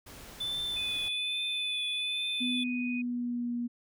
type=noise; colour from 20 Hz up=pink; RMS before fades=-48 dBFS; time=0.06-1.09 s; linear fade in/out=10 ms
type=tone with vibrato; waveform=triangle; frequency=3501 Hz; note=A7; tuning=9 cents flat; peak=-30 dBFS; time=0.4-2.64 s; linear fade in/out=10 ms; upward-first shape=triangle; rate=1.2 Hz; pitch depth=27 cents each way
type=tone; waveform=sine; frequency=2489 Hz; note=D#7; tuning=in tune; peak=-36 dBFS; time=0.76-3.02 s; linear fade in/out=10 ms
type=tone with pitch glide; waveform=sine; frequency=247.7 to 239.7 Hz; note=B3 to A#3; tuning=+5 to +48 cents; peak=-30 dBFS; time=2.4-3.68 s; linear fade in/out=20 ms; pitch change=-57 cents; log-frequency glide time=2.64-3.54 s
effects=none